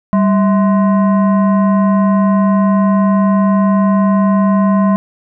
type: tone with frequency modulation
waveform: sine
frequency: 196 Hz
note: G3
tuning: in tune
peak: -8 dBFS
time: 0.13-4.96 s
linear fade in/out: 0 ms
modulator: 845 Hz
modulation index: 0.62
effects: none